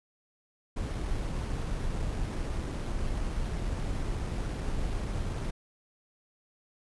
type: noise with sample-and-hold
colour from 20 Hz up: brown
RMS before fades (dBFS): -32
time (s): 0.76-5.51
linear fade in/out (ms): 10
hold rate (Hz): 7350
effects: resampled to 24000 Hz